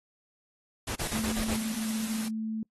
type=noise bursts; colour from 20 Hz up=pink; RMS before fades=-34 dBFS; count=6; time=0.87-1.565 s; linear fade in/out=5 ms; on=85 ms; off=37 ms
type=noise; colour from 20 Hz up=white; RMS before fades=-38 dBFS; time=0.98-2.29 s; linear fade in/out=20 ms
type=tone; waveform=sine; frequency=220 Hz; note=A3; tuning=in tune; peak=-30 dBFS; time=1.13-2.63 s; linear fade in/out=2 ms
effects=noise-tail reverb RT60 0.1 s tail -25 dB re dry + AAC 32 kbps